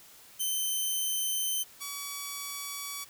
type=tone pair in turn; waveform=5% pulse; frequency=3082 / 1137.2 Hz; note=G7 / C#6; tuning=-30 / +44 cents; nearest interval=octave + perfect fourth; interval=1726 cents; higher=first; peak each=-20 / -24 dBFS; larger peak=first; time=0.39-1.64 / 1.8-3.05 s; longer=neither; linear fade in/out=20 ms; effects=white hiss -54 dBFS RMS until 3.09 s